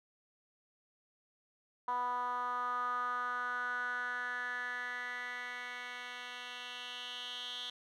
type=tone with band-pass filter sweep; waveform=10% pulse; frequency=246.4 Hz; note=B3; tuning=4 cents flat; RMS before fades=-39 dBFS; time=1.88-7.7 s; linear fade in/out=2 ms; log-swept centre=1000 to 3300 Hz; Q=5.8; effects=none